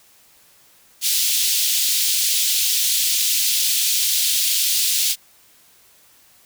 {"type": "high-pass noise", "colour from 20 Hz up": "pink", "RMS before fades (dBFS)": -19, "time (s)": [1.01, 5.16], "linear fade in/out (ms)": 50, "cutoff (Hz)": 3200, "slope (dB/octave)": 24, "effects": ["white hiss -53 dBFS RMS until 6.45 s"]}